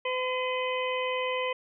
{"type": "harmonic tone with a mistuned harmonic", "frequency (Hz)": 509, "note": "C5", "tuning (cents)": -48, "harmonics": [1, 2, 4, 5, 6], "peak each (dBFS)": [-30, -33, -36, -37, -38], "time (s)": [0.05, 1.53], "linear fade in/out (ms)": 5, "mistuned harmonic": 5, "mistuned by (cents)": -20, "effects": []}